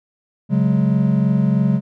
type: chord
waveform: triangle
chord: C# suspended fourth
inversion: none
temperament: just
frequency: 138.59 / 184.79 / 207.9 Hz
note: C#3 / F#3 / G#3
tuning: 0 / -2 / +2 cents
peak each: -16 dBFS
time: 0.49-1.81 s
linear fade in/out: 50 ms
effects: none